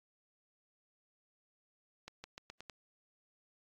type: accelerating click train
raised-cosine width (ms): 0.2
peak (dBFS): -29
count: 6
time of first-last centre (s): 2.08-2.697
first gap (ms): 160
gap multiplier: 0.87
effects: AAC 48 kbps